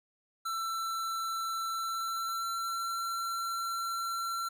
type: tone with pitch glide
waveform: square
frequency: 1338 to 1357.5 Hz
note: E6 to F6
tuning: +25 to -50 cents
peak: -33 dBFS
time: 0.45-4.49 s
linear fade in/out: 10 ms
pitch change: +25 cents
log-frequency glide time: 1.7-3 s
effects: none